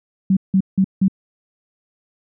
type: tone bursts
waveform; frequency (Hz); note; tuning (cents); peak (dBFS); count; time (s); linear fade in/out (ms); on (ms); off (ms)
sine; 191; G3; -45; -11; 4; 0.3-1.082; 5; 68; 170
effects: none